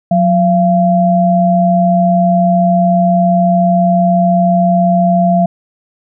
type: tone pair together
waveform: sine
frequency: 181.3 / 684.5 Hz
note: F#3 / F5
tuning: -35 / -35 cents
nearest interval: octave + major seventh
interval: 2300 cents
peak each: -10 dBFS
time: 0.11-5.46 s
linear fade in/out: 5 ms
effects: none